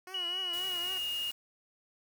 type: tone with vibrato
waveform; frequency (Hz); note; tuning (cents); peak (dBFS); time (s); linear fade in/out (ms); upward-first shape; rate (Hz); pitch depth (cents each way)
10% pulse; 361.2; F#4; -42; -36; 0.07-0.98; 2; triangle; 3.8; 110
type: tone with pitch glide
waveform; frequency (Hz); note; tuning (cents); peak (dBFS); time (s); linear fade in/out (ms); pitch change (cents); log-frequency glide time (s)
sine; 2925 to 2853; F#7 to F7; -21 to +36; -32; 0.14-1.31; 5; -43; 0.51-1.01
type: noise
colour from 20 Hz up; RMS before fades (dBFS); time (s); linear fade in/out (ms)
white; -46; 0.53-1.32; 5
effects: none